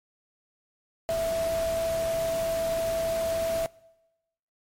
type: tone in noise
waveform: sine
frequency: 659 Hz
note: E5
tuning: 1 cent flat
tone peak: -24 dBFS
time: 1.09-3.66 s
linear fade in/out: 0 ms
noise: pink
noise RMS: -37 dBFS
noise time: 1.09-3.66 s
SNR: +10 dB
effects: noise-tail reverb RT60 1.0 s tail -24 dB re dry + MP3 64 kbps